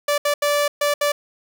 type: tone bursts at uneven times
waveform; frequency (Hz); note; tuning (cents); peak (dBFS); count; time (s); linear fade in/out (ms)
sawtooth; 582; D5; -16; -13; 5; 0.08-0.18 / 0.25-0.34 / 0.42-0.68 / 0.81-0.94 / 1.01-1.12; 5
effects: none